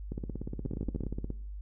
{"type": "two click trains", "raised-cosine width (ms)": 3, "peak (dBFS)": [-23, -21], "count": [21, 6], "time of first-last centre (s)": [[0.12, 1.303], [0.66, 1.036]], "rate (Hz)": [16.9, 13.3], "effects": ["noise-tail reverb RT60 0.5 s tail -18 dB re dry", "added 50 Hz sine -38 dBFS peak until 1.61 s"]}